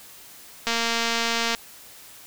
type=click train; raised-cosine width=0.2 ms; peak=-7 dBFS; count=204; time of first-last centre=0.67-1.549 s; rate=231 Hz; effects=white hiss -46 dBFS RMS until 2.26 s